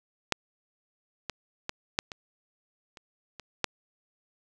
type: clicks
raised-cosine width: 0.2 ms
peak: -6 / -15 / -14 / -7 / -21 / -29 / -24 / -7 dBFS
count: 8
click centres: 0.323 / 1.297 / 1.694 / 1.989 / 2.118 / 2.972 / 3.397 / 3.643 s
effects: none